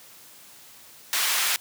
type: high-pass noise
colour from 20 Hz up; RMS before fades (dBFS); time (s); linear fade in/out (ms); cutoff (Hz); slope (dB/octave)
pink; -24; 1.13-1.56; 0; 1500; 12
effects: white hiss -49 dBFS RMS until 1.6 s + high-pass 80 Hz 12 dB/octave